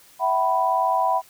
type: chord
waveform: sine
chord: E suspended second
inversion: none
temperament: equal with one note detuned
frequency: 659.3 / 757.7 / 987.8 Hz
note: E5 / F#5 / B5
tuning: 0 / +41 / 0 cents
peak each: -25 / -22 / -21 dBFS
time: 0.19-1.22 s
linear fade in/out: 50 ms
effects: white hiss -52 dBFS RMS until 1.29 s